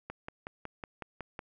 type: click train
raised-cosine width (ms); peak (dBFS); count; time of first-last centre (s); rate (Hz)
0.5; -24; 8; 0.1-1.392; 5.42
effects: none